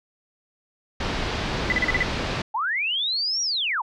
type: low-pass noise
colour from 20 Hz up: pink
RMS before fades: -27 dBFS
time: 1-2.42 s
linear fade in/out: 5 ms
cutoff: 4800 Hz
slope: 24 dB/octave
type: tone bursts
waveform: sine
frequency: 2000 Hz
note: B6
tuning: 21 cents sharp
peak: -18 dBFS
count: 6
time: 1.7-2.027 s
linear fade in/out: 0 ms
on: 22 ms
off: 39 ms
type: linear two-way sweep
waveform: sine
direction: up then down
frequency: 801 to 5760 to 801 Hz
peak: -22 dBFS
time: 2.54-3.82 s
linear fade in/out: 10 ms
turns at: 3.42 s
effects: none